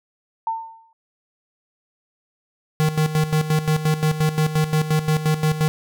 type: tone with exponential decay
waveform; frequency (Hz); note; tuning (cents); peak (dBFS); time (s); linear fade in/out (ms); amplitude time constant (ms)
sine; 902; A5; +43; -18; 0.47-0.93; 2; 100
type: tone with tremolo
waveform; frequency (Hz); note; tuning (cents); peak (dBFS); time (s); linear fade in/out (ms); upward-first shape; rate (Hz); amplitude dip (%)
square; 155; D#3; -6; -16; 2.8-5.68; 0; square; 5.7; 70
effects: none